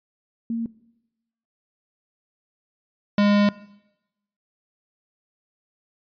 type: tone pair in turn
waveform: sine / square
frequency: 229.8 / 204.7 Hz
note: A#3 / G#3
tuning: -25 / -25 cents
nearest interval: major second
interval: 200 cents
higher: first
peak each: -23 / -16 dBFS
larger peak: second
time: 0.5-0.66 / 3.18-3.49 s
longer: second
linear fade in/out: 2 ms
effects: noise-tail reverb RT60 0.9 s tail -20 dB re dry + resampled to 11025 Hz